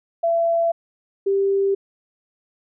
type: tone pair in turn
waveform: sine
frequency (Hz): 672 / 393.5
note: E5 / G4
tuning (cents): +33 / +7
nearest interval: major sixth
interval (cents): 926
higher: first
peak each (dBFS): -16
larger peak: neither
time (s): 0.23-0.72 / 1.26-1.75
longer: neither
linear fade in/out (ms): 10
effects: none